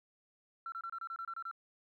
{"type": "tone bursts", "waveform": "sine", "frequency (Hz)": 1352, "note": "E6", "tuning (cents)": 43, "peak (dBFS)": -38, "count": 10, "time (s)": [0.66, 1.513], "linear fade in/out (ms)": 2, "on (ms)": 61, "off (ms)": 27, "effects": ["tanh soft clip ceiling -34 dBFS", "13-bit"]}